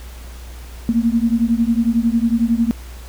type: beating tone pair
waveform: sine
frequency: 226.7 / 237.7 Hz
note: A#3 / A#3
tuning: -48 / +34 cents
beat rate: 11 Hz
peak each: -16 / -17 dBFS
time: 0.89-2.71 s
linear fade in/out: 0 ms
effects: added 60 Hz sine -32 dBFS peak until 3.08 s + pink hiss -42 dBFS RMS until 3.08 s